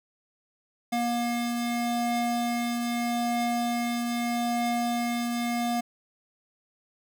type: tone pair together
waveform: square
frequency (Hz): 238.1 / 713.5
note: A#3 / F5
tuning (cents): +37 / +37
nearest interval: octave + perfect fifth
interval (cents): 1900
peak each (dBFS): -28 / -31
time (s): 0.92-5.81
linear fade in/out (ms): 10
effects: none